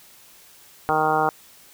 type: harmonic tone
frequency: 155.56 Hz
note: D#3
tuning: in tune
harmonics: 1 / 2 / 3 / 4 / 5 / 6 / 7 / 8 / 9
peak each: -33 / -31 / -26 / -30 / -21 / -27 / -28 / -27 / -28 dBFS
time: 0.89-1.29 s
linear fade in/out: 0 ms
effects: white hiss -50 dBFS RMS until 1.73 s